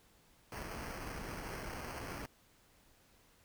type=noise with sample-and-hold; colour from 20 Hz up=pink; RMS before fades=-44 dBFS; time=0.52-2.26 s; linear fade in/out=2 ms; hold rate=3675 Hz; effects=pink hiss -67 dBFS RMS until 3.44 s